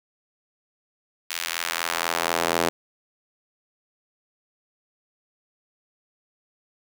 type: tone with high-pass filter sweep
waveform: sawtooth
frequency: 84.1 Hz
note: E2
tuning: 35 cents sharp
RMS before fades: -26 dBFS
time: 1.3-2.69 s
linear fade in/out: 0 ms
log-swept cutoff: 2500 to 410 Hz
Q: 0.83
effects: none